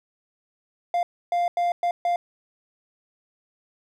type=tone bursts at uneven times; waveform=triangle; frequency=698.5 Hz; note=F5; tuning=in tune; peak=-18 dBFS; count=5; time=0.94-1.03 / 1.32-1.48 / 1.57-1.72 / 1.83-1.91 / 2.05-2.16 s; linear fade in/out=2 ms; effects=none